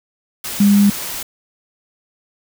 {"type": "tone in noise", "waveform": "sine", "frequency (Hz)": 202.5, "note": "G#3", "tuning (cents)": -43, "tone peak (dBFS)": -8, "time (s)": [0.6, 0.9], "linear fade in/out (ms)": 5, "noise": "white", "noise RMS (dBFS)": -26, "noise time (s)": [0.44, 1.23], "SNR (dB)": 15, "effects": []}